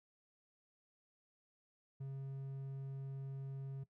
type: tone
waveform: triangle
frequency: 135.9 Hz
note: C#3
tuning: 34 cents flat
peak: -40 dBFS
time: 2-3.84 s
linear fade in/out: 10 ms
effects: noise-tail reverb RT60 0.1 s tail -17 dB re dry